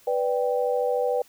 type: chord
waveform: sine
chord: G major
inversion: first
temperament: equal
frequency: 493.9 / 587.3 / 784 Hz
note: B4 / D5 / G5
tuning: 0 / 0 / 0 cents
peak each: -23 / -28 / -29 dBFS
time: 0.07-1.22 s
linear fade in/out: 5 ms
effects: white hiss -56 dBFS RMS until 1.28 s